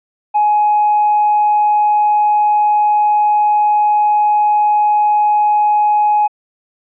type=tone; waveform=triangle; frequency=839 Hz; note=G#5; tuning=17 cents sharp; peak=-6 dBFS; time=0.34-6.28 s; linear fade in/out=20 ms; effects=tanh soft clip ceiling -6 dBFS + resampled to 8000 Hz